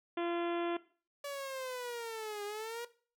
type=harmonic tone; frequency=343.3 Hz; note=F4; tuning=30 cents flat; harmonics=1 / 2 / 3 / 4 / 5 / 6 / 7 / 8 / 9 / 10; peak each=-34 / -40 / -44 / -46 / -48 / -50 / -51 / -52 / -53 / -54 dBFS; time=0.17-0.77 s; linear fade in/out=5 ms
type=linear two-way sweep; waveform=sawtooth; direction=down then up; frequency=573 to 407.1 to 479.5 Hz; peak=-35 dBFS; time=1.24-2.85 s; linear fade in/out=5 ms; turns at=2.44 s
effects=noise-tail reverb RT60 0.4 s tail -17 dB re dry